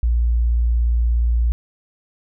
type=tone; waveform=sine; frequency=58.5 Hz; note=A#1; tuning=7 cents sharp; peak=-14 dBFS; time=0.03-1.52 s; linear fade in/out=0 ms; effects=none